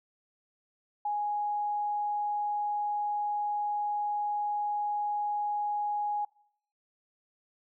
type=tone; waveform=sine; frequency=830 Hz; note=G#5; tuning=1 cent flat; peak=-28 dBFS; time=1.05-6.25 s; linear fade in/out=5 ms; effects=noise-tail reverb RT60 0.8 s tail -26 dB re dry